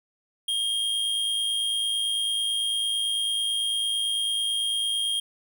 square tone with amplitude modulation, 3230 Hz, G#7, 49 cents flat, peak -23 dBFS, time 0.48-5.2 s, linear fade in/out 5 ms, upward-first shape sine, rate 109 Hz, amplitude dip 35%, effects none

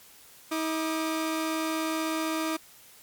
sawtooth tone pair together, 319 / 1200 Hz, D#4 / D6, +43 / +37 cents, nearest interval octave + major seventh, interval 2294 cents, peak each -24 / -31 dBFS, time 0.51-2.57 s, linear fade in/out 10 ms, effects white hiss -53 dBFS RMS until 3.02 s + MP3 96 kbps

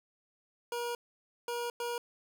25% pulse tone bursts at uneven times, 477.1 Hz, A#4, 40 cents sharp, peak -30 dBFS, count 3, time 0.72-0.95 / 1.48-1.7 / 1.8-1.98 s, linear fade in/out 2 ms, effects none

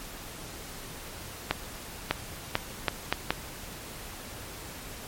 accelerating click train, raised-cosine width 0.3 ms, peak -7 dBFS, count 6, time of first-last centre 1.51-3.306 s, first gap 600 ms, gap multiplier 0.74, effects pink hiss -42 dBFS RMS until 5.07 s + MP3 64 kbps

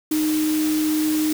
sine tone in noise, 308.8 Hz, D#4, 13 cents flat, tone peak -18 dBFS, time 0.11-1.33 s, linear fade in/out 5 ms, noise white, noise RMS -30 dBFS, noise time 0.11-1.33 s, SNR +9 dB, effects none

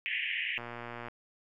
pink band-pass noise, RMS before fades -34 dBFS, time 0.06-0.58 s, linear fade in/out 0 ms, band 1800 to 3000 Hz, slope 96 dB/octave
click train, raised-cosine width 0.5 ms, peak -26 dBFS, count 61, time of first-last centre 0.58-1.084 s, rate 119 Hz
effects none

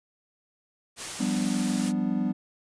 white noise, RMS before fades -35 dBFS, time 0.96-1.93 s, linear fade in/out 50 ms
triangle chord, G dominant seventh, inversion third, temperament equal with one note detuned, 174.61 / 196 / 246.9 / 294.5 Hz, F3 / G3 / B3 / D4, 0 / 0 / 0 / +5 cents, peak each -32 / -26 / -26 / -31 dBFS, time 1.19-2.33 s, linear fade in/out 20 ms
effects resampled to 22050 Hz

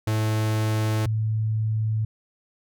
45% pulse / sine tone pair in turn, 108.7 / 109.46 Hz, A2 / A2, -21 / -9 cents, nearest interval unison, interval 12 cents, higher second, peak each -21 / -21 dBFS, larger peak neither, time 0.07-1.06 / 1.06-2.05 s, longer neither, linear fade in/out 5 ms, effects none

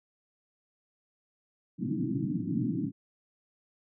white band-pass noise, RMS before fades -31 dBFS, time 1.78-2.92 s, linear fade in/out 50 ms, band 110 to 330 Hz, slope 96 dB/octave, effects none

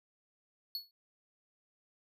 square tone with exponential decay, 4390 Hz, C#8, 18 cents flat, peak -33 dBFS, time 0.75-0.91 s, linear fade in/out 1 ms, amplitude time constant 33 ms, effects none

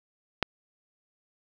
click, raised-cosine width 0.3 ms, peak -7 dBFS, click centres 0.427 s, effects none

